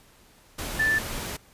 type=tone in noise; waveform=sine; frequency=1760 Hz; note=A6; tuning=in tune; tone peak=-20 dBFS; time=0.79-0.99 s; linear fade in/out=10 ms; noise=pink; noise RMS=-33 dBFS; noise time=0.58-1.37 s; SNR=+10 dB; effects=pink hiss -56 dBFS RMS until 1.53 s + resampled to 32000 Hz